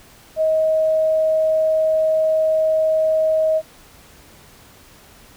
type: tone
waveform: sine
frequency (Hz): 632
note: D#5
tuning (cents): +27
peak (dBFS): -14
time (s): 0.36-3.62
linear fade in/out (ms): 50
effects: pink hiss -47 dBFS RMS until 5.36 s